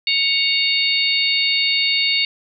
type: harmonic tone with a mistuned harmonic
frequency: 740 Hz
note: F#5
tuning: in tune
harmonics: 3 / 4 / 5 / 6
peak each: -21 / -21 / -21 / -21 dBFS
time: 0.07-2.25 s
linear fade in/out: 2 ms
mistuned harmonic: 4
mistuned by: -92 cents
effects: none